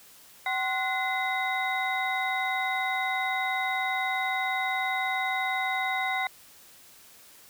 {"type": "tone cluster", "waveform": "sine", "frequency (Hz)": [759, 1051, 1466, 2048, 3788], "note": ["F#5", "C6", "F#6", "C7", "A#7"], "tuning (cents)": [44, 7, -16, -38, 27], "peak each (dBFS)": [-30, -36, -37, -29, -38], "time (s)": [0.46, 6.27], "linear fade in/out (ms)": 2, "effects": ["white hiss -53 dBFS RMS until 7.49 s"]}